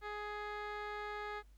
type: tone with low-pass filter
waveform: 15% pulse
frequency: 417.4 Hz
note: G#4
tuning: 9 cents sharp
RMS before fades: -43 dBFS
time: 0.01-1.43 s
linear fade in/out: 50 ms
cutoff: 2600 Hz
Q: 1.6
effects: added 50 Hz sine -58 dBFS peak until 1.57 s + pink hiss -75 dBFS RMS until 1.57 s